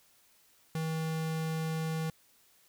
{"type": "tone", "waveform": "square", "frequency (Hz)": 160.1, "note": "D#3", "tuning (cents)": 50, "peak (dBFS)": -32, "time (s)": [0.75, 2.1], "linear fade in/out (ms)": 2, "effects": ["white hiss -65 dBFS RMS until 2.68 s"]}